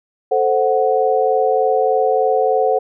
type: chord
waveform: sine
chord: F# diminished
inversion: first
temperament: equal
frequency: 440 / 523.3 / 740 Hz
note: A4 / C5 / F#5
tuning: 0 / 0 / 0 cents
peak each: -17 dBFS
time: 0.31-2.79 s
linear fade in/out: 10 ms
effects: none